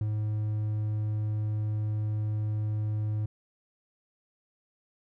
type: tone with ADSR envelope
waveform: triangle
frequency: 106.7 Hz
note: G#2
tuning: 47 cents sharp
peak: -23 dBFS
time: 0.01-3.26 s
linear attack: 3 ms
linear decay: 27 ms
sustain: -2 dB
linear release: 6 ms
effects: none